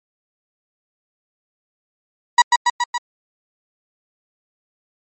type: tone with echo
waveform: 35% pulse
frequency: 967 Hz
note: B5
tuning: 37 cents flat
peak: -5 dBFS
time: 2.38-2.42 s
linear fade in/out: 5 ms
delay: 140 ms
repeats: 4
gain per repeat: -3 dB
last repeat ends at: 2.98 s
effects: MP3 32 kbps